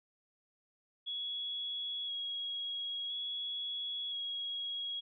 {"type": "tone with vibrato", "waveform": "sine", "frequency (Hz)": 3333, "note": "G#7", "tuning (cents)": 5, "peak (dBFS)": -36, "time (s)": [1.06, 5.01], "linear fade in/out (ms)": 20, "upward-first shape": "square", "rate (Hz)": 0.49, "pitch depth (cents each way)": 13, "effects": []}